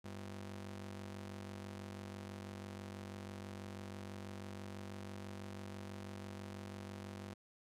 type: ring-modulated tone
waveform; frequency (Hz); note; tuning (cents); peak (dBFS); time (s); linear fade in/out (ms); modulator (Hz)
sawtooth; 146.3; D3; -6; -39; 0.04-7.34; 10; 50.1
effects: low-pass 11000 Hz 12 dB/octave